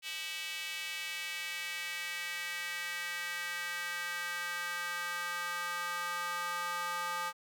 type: tone with high-pass filter sweep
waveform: square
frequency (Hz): 174.61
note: F3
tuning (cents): 0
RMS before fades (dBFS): -38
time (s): 0.02-7.33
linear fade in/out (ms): 50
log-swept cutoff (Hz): 2700 to 1100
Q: 2.5
effects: none